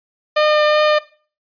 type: tone with vibrato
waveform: sawtooth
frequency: 605 Hz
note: D#5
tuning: 49 cents flat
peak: -8 dBFS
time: 0.36-0.99 s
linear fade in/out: 10 ms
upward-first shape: triangle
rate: 2.7 Hz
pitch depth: 10 cents each way
effects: noise-tail reverb RT60 0.4 s tail -18 dB re dry + resampled to 11025 Hz